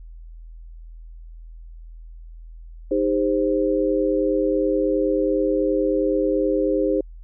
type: chord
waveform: sine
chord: C minor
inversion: first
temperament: equal with one note detuned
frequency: 311.1 / 400.5 / 523.3 Hz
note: Eb4 / G4 / C5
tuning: 0 / +37 / 0 cents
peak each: -22 dBFS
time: 2.91-7.01 s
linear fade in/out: 5 ms
effects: added 41 Hz sine -37 dBFS peak until 7.23 s